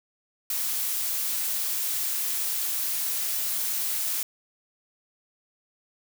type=noise; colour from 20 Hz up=blue; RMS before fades=-28 dBFS; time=0.5-4.23 s; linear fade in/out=2 ms; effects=none